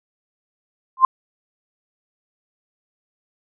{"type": "tone with exponential growth", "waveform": "sine", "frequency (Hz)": 1046.5, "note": "C6", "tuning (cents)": 0, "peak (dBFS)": -3, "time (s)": [0.97, 1.05], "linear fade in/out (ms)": 2, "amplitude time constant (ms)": 16, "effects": []}